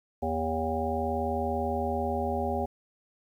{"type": "harmonic tone", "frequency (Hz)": 80.2, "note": "E2", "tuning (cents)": -47, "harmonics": [1, 3, 5, 7, 9, 10], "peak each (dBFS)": [-34, -34, -34, -34, -34, -34], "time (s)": [0.22, 2.66], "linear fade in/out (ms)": 10, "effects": ["10-bit"]}